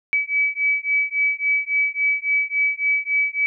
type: beating tone pair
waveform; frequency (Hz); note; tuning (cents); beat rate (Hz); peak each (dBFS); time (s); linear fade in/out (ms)
sine; 2286 / 2289.6; D7 / D7; -47 / -45; 3.6; -21; 0.13-3.46; 0
effects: none